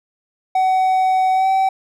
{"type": "tone with pitch glide", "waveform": "triangle", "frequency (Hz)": [752, 766.9], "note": ["F#5", "G5"], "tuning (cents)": [28, -38], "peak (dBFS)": -11, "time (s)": [0.55, 1.69], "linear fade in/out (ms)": 5, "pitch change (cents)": 34, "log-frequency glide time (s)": [1.33, 1.48], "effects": []}